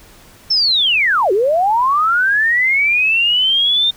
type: linear two-way sweep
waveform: sine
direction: down then up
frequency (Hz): 5420 to 360 to 3650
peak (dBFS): -11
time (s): 0.5-3.91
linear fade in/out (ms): 10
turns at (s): 1.32
effects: pink hiss -44 dBFS RMS until 3.96 s